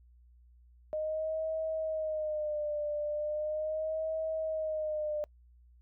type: tone with vibrato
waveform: sine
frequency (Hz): 615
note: D#5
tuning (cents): -20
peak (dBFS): -31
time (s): 0.93-5.24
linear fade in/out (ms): 0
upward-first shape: sine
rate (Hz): 0.38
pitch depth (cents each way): 62
effects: noise-tail reverb RT60 0.1 s tail -26 dB re dry + added 60 Hz sine -57 dBFS peak until 5.81 s